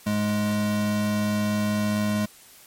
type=tone pair together; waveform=square; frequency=104.47 / 209.2 Hz; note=G#2 / G#3; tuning=+11 / +13 cents; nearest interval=octave; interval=1202 cents; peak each=-31 / -23 dBFS; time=0.06-2.26 s; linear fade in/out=10 ms; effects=white hiss -50 dBFS RMS until 2.66 s + MP3 64 kbps